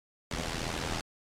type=noise with amplitude modulation; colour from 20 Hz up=pink; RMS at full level=-31 dBFS; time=0.31-1.01 s; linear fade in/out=2 ms; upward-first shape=sine; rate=81.9 Hz; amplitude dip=90%; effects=low-pass 7000 Hz 12 dB/octave + AAC 48 kbps